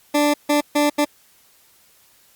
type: tone bursts at uneven times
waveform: 20% pulse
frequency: 293.7 Hz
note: D4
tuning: in tune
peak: -10 dBFS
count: 4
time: 0.14-0.34 / 0.49-0.61 / 0.75-0.9 / 0.98-1.05 s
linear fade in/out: 10 ms
effects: white hiss -55 dBFS RMS until 2.35 s + Opus 48 kbps